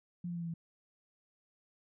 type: tone with pitch steps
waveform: sine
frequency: 175.3 / 172.89 / 170.51 / 168.16 / 165.84 Hz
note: F3 / F3 / F3 / E3 / E3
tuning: +7 / -17 / -41 / +35 / +11 cents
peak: -36 dBFS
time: 0.24-0.54 s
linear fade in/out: 5 ms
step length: 60 ms
effects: none